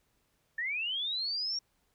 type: linear sweep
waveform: sine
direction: up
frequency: 1760 to 5620 Hz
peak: -31 dBFS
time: 0.58-1.59 s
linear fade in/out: 5 ms
effects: pink hiss -74 dBFS RMS until 1.94 s